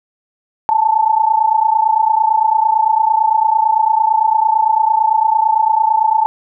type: tone pair together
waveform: sine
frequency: 864 / 892.9 Hz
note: A5 / A5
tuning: -32 / +25 cents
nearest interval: minor second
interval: 57 cents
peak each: -13 dBFS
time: 0.69-6.26 s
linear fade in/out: 0 ms
effects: none